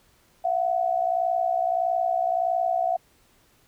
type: tone pair together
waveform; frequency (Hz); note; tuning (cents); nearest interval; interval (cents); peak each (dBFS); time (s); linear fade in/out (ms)
sine; 676.4 / 738; E5 / F#5; +44 / -5; major second; 151; -24; 0.44-2.97; 10
effects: pink hiss -61 dBFS RMS until 3.67 s